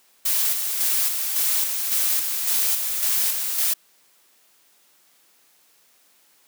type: noise with tremolo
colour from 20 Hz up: blue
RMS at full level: -21 dBFS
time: 0.25-3.74 s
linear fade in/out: 10 ms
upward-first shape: square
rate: 1.8 Hz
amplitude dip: 40%
effects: white hiss -59 dBFS RMS until 6.47 s + high-pass 200 Hz 12 dB/octave